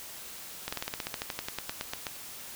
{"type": "slowing click train", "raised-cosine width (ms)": 0.2, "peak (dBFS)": -15, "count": 18, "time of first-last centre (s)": [0.68, 2.068], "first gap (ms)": 45, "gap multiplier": 1.07, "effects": ["white hiss -44 dBFS RMS until 2.55 s"]}